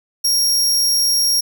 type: tone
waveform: sawtooth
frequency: 5588 Hz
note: F8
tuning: in tune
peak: -11 dBFS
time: 0.24-1.41 s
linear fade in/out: 10 ms
effects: none